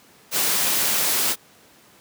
white noise, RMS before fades -21 dBFS, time 0.31-1.36 s, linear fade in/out 50 ms, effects pink hiss -52 dBFS RMS until 2 s + high-pass 150 Hz 12 dB/octave

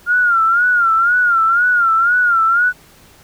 sine tone with vibrato, 1400 Hz, F6, 4 cents sharp, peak -10 dBFS, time 0.06-2.73 s, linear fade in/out 50 ms, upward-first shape sine, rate 2 Hz, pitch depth 100 cents each way, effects pink hiss -46 dBFS RMS until 3.23 s

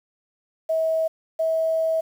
sine tone pair in turn, 644 / 646.4 Hz, E5 / E5, -41 / -34 cents, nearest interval unison, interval 7 cents, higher second, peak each -19 dBFS, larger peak neither, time 0.69-1.08 / 1.39-2.01 s, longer second, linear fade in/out 10 ms, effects 8-bit

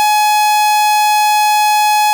45% pulse tone, 844 Hz, G#5, 28 cents sharp, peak -9 dBFS, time 0-2.13 s, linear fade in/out 0 ms, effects none

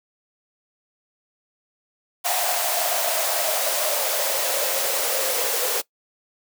white noise with high-pass filter sweep, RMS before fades -23 dBFS, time 2.24-5.82 s, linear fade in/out 20 ms, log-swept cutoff 720 to 480 Hz, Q 7.6, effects noise-tail reverb RT60 0.1 s tail -20 dB re dry

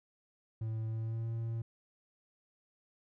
triangle tone with pitch glide, 111.1 to 114.36 Hz, A2 to A#2, +17 to -33 cents, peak -32 dBFS, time 0.61-1.62 s, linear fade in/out 5 ms, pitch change +50 cents, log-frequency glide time 0.87-1.29 s, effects none

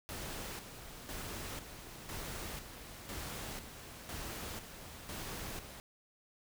pink noise with tremolo, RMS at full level -43 dBFS, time 0.09-5.8 s, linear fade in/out 0 ms, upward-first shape square, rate 1 Hz, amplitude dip 55%, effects none

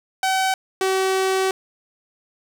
sawtooth tone pair in turn, 761 / 380.5 Hz, F#5 / F#4, +48 / +48 cents, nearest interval octave, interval 1200 cents, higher first, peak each -14 dBFS, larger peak neither, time 0.23-0.54 / 0.81-1.51 s, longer second, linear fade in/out 2 ms, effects low-pass 12000 Hz 12 dB/octave + 7-bit

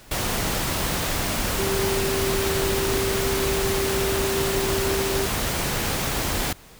sine tone in noise, 390 Hz, G4, 9 cents flat, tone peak -24 dBFS, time 1.58-5.26 s, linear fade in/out 5 ms, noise pink, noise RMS -25 dBFS, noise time 0.11-6.53 s, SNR -2 dB, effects pink hiss -48 dBFS RMS until 6.79 s

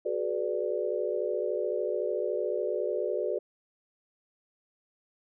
sine chord, G# half-diminished seventh, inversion third, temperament equal with one note detuned, 370 / 423.8 / 493.9 / 587.3 Hz, F#4 / G#4 / B4 / D5, 0 / +35 / 0 / 0 cents, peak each -33 dBFS, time 0.05-3.39 s, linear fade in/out 10 ms, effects none

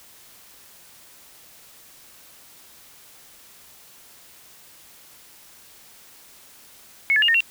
sine tone with pitch steps, 2194 / 1720 / 2836 / 1837 / 2738 Hz, C#7 / A6 / F7 / A#6 / F7, -18 / -40 / +26 / -26 / -35 cents, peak -15 dBFS, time 7.1-7.405 s, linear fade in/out 0 ms, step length 61 ms, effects white hiss -49 dBFS RMS until 7.5 s

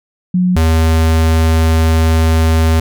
sine / square tone pair in turn, 181.2 / 80.72 Hz, F#3 / E2, -36 / -36 cents, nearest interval octave + major second, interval 1400 cents, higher first, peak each -9 dBFS, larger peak neither, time 0.34-0.56 / 0.56-2.8 s, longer second, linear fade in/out 5 ms, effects none

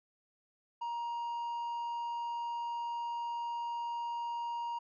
triangle tone, 942 Hz, A#5, 18 cents sharp, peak -33 dBFS, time 0.81-4.79 s, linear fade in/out 10 ms, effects resampled to 16000 Hz

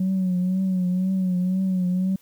sine tone with vibrato, 185 Hz, F#3, in tune, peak -18 dBFS, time 0-2.16 s, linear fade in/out 5 ms, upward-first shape triangle, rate 2 Hz, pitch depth 60 cents each way, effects tanh soft clip ceiling -17 dBFS + white hiss -58 dBFS RMS until 2.21 s

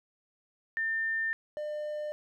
sine / triangle tone pair in turn, 1800 / 600.7 Hz, A6 / D5, +39 / +39 cents, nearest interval octave + perfect fifth, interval 1900 cents, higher first, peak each -28 / -31 dBFS, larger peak first, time 0.77-1.33 / 1.57-2.12 s, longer first, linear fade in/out 0 ms, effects none

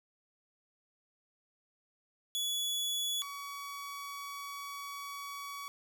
sawtooth tone pair in turn, 3400 / 1130.7 Hz, G#7 / C#6, +40 / +34 cents, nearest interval octave + perfect fifth, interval 1906 cents, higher first, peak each -29 / -37 dBFS, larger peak first, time 2.35-3.22 / 3.22-5.68 s, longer second, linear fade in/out 0 ms, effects none

